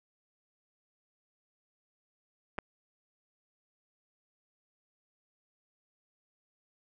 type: clicks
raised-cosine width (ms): 0.5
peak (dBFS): -28 / -18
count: 2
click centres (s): 2.582 / 2.587
effects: none